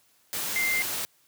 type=tone in noise; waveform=sine; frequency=2093 Hz; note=C7; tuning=in tune; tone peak=-24 dBFS; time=0.56-0.82 s; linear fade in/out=0 ms; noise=white; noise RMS=-31 dBFS; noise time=0.33-1.05 s; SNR=+4 dB; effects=white hiss -64 dBFS RMS until 1.27 s + high-pass 80 Hz 12 dB/octave